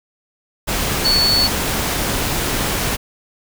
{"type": "tone in noise", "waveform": "sine", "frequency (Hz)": 4435, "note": "C#8", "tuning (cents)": 0, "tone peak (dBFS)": -13, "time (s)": [1.04, 1.48], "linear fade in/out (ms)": 20, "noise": "pink", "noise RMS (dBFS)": -20, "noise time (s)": [0.67, 2.97], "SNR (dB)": 4, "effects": []}